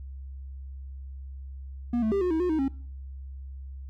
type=tone with pitch steps; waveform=triangle; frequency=239.6 / 218.7 / 396.4 / 361 / 320 / 359.5 / 314.2 / 270.8 Hz; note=A#3 / A3 / G4 / F#4 / D#4 / F#4 / D#4 / C#4; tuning=+48 / -10 / +19 / -43 / +49 / -50 / +17 / -40 cents; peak=-21 dBFS; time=1.93-2.682 s; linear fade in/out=5 ms; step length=94 ms; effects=noise-tail reverb RT60 0.5 s tail -22 dB re dry + added 67 Hz sine -37 dBFS peak until 3.89 s